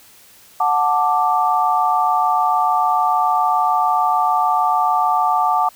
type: chord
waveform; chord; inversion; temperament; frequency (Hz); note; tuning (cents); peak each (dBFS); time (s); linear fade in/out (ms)
sine; D major; first; just; 734.2 / 881 / 1174.7; F#5 / A5 / D6; -14 / +2 / 0; -18; 0.6-5.69; 5
effects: white hiss -47 dBFS RMS until 5.75 s